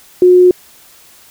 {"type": "tone", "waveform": "sine", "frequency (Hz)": 361.8, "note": "F#4", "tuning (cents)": -39, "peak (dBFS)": -3, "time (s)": [0.22, 0.51], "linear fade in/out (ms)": 2, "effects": ["white hiss -43 dBFS RMS until 1.3 s"]}